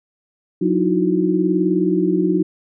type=tone cluster; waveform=sine; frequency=182 / 304.9 / 323.8 / 364.6 Hz; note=F#3 / D#4 / E4 / F#4; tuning=-28 / -35 / -31 / -25 cents; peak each=-20 dBFS; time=0.61-2.43 s; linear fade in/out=10 ms; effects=none